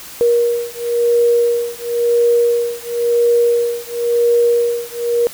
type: beating tone pair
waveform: sine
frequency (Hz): 473.6 / 474.56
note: A#4 / A#4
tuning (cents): +27 / +31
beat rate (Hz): 0.96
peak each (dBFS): -15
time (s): 0.21-5.27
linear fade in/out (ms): 0
effects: white hiss -34 dBFS RMS until 5.33 s